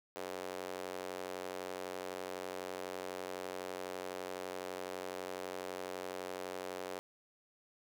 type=tone with high-pass filter; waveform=square; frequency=45.98 Hz; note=F#1; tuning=10 cents flat; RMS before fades=-43 dBFS; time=0.16-6.99 s; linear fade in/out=0 ms; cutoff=470 Hz; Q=1.9; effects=none